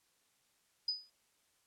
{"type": "tone with exponential decay", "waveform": "sine", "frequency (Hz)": 4978, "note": "D#8", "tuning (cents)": 0, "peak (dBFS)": -29, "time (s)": [0.88, 1.1], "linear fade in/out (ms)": 5, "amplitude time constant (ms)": 47, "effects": ["white hiss -74 dBFS RMS until 1.66 s", "low-pass 11000 Hz 12 dB/octave"]}